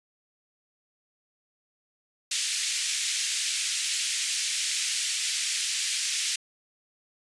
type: band-pass noise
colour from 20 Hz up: white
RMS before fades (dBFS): -29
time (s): 2.31-6.36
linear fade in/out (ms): 5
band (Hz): 2100 to 8400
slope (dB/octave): 24
effects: resampled to 24000 Hz